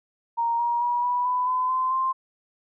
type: tone with pitch steps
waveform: sine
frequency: 932.3 / 948 / 964.1 / 980.3 / 996.9 / 1013.7 / 1030.9 / 1048.3 Hz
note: A#5 / A#5 / B5 / B5 / B5 / B5 / C6 / C6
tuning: 0 / +29 / -42 / -13 / +16 / +45 / -26 / +3 cents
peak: -21 dBFS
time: 0.37-2.13 s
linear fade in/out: 20 ms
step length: 220 ms
effects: none